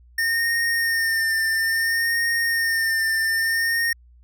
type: tone with vibrato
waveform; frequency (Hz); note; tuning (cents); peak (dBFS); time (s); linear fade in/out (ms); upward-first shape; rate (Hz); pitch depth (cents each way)
square; 1822; A#6; -40; -20; 0.18-3.93; 5; sine; 0.59; 28
effects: added 60 Hz sine -48 dBFS peak until 4.23 s